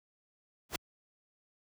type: noise with exponential growth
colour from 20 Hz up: pink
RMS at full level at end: -27 dBFS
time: 0.69-0.76 s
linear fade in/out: 5 ms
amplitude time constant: 15 ms
effects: high-pass 60 Hz 12 dB/octave